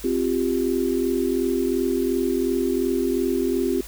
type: chord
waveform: sine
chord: C suspended fourth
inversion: none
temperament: equal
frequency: 261.6 / 349.2 / 392 Hz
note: C4 / F4 / G4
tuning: 0 / 0 / 0 cents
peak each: -24 dBFS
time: 0.04-3.81 s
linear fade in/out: 5 ms
effects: added 50 Hz sine -39 dBFS peak until 3.87 s + white hiss -41 dBFS RMS until 3.87 s